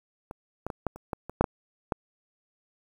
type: clicks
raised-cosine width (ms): 1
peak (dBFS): -24 / -18 / -19 / -13 / -29 / -16 / -23 / -6 / -10 / -12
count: 10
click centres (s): 0.311 / 0.666 / 0.702 / 0.867 / 0.96 / 1.132 / 1.296 / 1.41 / 1.442 / 1.922
effects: 8-bit